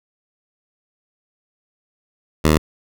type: tone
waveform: 10% pulse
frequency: 77.78 Hz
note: D#2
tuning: in tune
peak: -4 dBFS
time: 2.44-2.58 s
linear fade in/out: 10 ms
effects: none